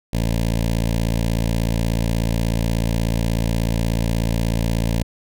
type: tone with notch filter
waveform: 15% pulse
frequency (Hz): 56.5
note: A1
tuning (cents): +47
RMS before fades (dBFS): -20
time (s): 0.13-5.03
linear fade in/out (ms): 5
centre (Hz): 1300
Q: 1.1
effects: none